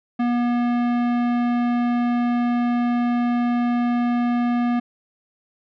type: tone with tanh clipping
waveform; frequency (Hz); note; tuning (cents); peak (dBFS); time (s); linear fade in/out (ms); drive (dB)
sine; 241; B3; -42; -20; 0.19-4.8; 10; 17
effects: none